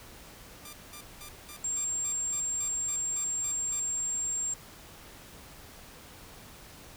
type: tone bursts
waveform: 5% pulse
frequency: 1188 Hz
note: D6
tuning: 20 cents sharp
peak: -32 dBFS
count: 12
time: 0.65-3.798 s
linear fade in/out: 2 ms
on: 79 ms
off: 200 ms
type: tone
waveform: sine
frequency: 7440 Hz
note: A#8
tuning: 4 cents flat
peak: -29 dBFS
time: 1.64-4.54 s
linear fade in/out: 5 ms
effects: pink hiss -50 dBFS RMS until 6.96 s